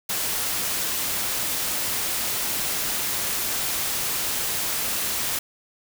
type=noise; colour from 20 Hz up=white; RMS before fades=-26 dBFS; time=0.09-5.39 s; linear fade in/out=5 ms; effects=none